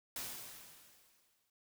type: noise with exponential decay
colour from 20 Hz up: white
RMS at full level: -41 dBFS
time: 0.16-1.5 s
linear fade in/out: 2 ms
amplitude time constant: 290 ms
effects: none